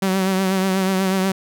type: tone with vibrato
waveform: sawtooth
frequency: 190 Hz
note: F#3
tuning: 46 cents sharp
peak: -13 dBFS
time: 0.02-1.32 s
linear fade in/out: 5 ms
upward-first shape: triangle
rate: 8.2 Hz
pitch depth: 45 cents each way
effects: none